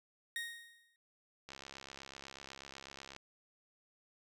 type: tone with exponential decay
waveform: 30% pulse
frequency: 1864.7 Hz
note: A#6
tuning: in tune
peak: -33 dBFS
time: 0.36-0.96 s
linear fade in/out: 1 ms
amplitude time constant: 130 ms
type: click train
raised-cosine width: 0.2 ms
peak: -31 dBFS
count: 115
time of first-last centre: 1.49-3.164 s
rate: 68.1 Hz
effects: none